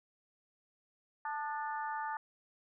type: harmonic tone with a mistuned harmonic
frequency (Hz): 293.7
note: D4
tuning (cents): 0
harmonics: 3 / 4 / 5 / 6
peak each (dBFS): -37 / -43 / -45 / -46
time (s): 1.25-2.17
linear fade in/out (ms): 2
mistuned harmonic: 4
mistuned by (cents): +48
effects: none